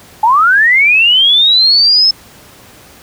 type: linear sweep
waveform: sine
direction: up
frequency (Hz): 839 to 5274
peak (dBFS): -5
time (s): 0.23-2.11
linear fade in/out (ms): 5
effects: pink hiss -39 dBFS RMS until 3.02 s + high-pass 60 Hz 12 dB/octave